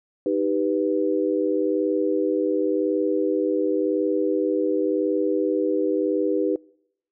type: chord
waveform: sine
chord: Eb augmented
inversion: none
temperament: equal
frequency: 311.1 / 392 / 493.9 Hz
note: Eb4 / G4 / B4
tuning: 0 / 0 / 0 cents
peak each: -24 / -24 / -24 dBFS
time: 0.26-6.56 s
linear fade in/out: 2 ms
effects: noise-tail reverb RT60 0.8 s tail -26 dB re dry